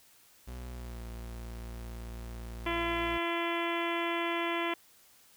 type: tone with pitch glide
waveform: 40% pulse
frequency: 61.74 to 57.94 Hz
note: B1 to A#1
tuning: 0 to -10 cents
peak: -39 dBFS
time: 0.47-3.18 s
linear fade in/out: 10 ms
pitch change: -110 cents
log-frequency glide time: 0.65-1.04 s
type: harmonic tone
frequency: 339.2 Hz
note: E4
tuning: 50 cents sharp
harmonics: 1 / 2 / 3 / 4 / 5 / 6 / 7 / 8 / 9 / 10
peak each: -34 / -38 / -36 / -42 / -42 / -39 / -40 / -44 / -44 / -46 dBFS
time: 2.66-4.74 s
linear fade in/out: 5 ms
effects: white hiss -61 dBFS RMS until 5.36 s